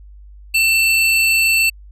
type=tone pair together; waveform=square; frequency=2673 / 4446 Hz; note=E7 / C#8; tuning=+23 / +4 cents; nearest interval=major sixth; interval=881 cents; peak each=-13 / -22 dBFS; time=0.54-1.7 s; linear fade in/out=10 ms; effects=added 50 Hz sine -37 dBFS peak until 1.91 s + resampled to 32000 Hz